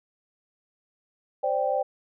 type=chord; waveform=sine; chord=C suspended second; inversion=none; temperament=just; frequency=523.3 / 588.7 / 784.9 Hz; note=C5 / D5 / G5; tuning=0 / +4 / +2 cents; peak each=-27 dBFS; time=1.43-1.83 s; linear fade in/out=10 ms; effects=none